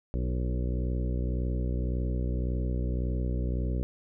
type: harmonic tone with a mistuned harmonic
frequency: 61.8 Hz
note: B1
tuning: 2 cents sharp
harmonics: 1 / 2 / 3 / 4 / 5 / 6 / 7 / 8 / 9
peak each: -28 / -34 / -38 / -40 / -42 / -44 / -45 / -46 / -47 dBFS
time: 0.14-3.83 s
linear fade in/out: 0 ms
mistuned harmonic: 6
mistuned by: -18 cents
effects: none